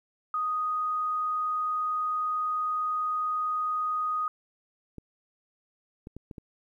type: tone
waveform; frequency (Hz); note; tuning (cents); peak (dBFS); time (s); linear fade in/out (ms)
sine; 1244.5; D#6; 0; -26; 0.34-4.28; 2
type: clicks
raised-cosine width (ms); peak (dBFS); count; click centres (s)
3; -28; 5; 4.983 / 6.071 / 6.166 / 6.312 / 6.382
effects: 11-bit